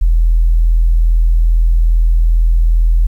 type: tone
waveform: sine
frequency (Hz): 41.2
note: E1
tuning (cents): 0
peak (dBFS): -6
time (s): 0.01-3.07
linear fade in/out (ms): 10
effects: tanh soft clip ceiling -2 dBFS + 8-bit